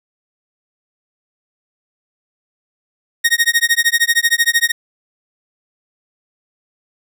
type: tone with tremolo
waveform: sawtooth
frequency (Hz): 1864.7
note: A#6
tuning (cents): 0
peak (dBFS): -5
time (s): 3.24-4.72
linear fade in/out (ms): 10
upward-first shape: sine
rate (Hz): 13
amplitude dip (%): 100
effects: none